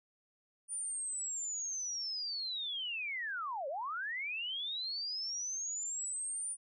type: linear two-way sweep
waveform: sine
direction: down then up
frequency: 9430 to 520 to 9430 Hz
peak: -36 dBFS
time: 0.68-6.57 s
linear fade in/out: 50 ms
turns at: 3.68 s
effects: none